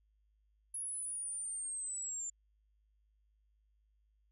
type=linear sweep; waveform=sine; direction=down; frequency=10548 to 7180 Hz; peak=-38 dBFS; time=0.74-2.3 s; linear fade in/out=5 ms; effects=added 52 Hz sine -70 dBFS peak until 4.31 s